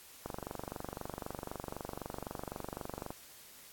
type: click train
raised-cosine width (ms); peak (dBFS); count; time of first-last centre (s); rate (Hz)
1; -25; 69; 0.26-3.105; 23.9
effects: white hiss -55 dBFS RMS until 3.72 s + AAC 64 kbps